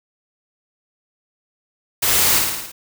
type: noise with echo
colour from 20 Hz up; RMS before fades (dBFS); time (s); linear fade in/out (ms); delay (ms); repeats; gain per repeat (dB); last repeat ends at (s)
white; -18; 2.02-2.39; 10; 55; 6; -3; 2.72
effects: none